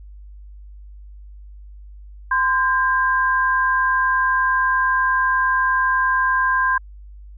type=tone pair together; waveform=sine; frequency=1031.6 / 1600 Hz; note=C6 / G6; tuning=-25 / +35 cents; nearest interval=minor sixth; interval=760 cents; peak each=-18 / -18 dBFS; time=2.31-6.78 s; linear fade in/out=5 ms; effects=added 50 Hz sine -37 dBFS peak until 7.37 s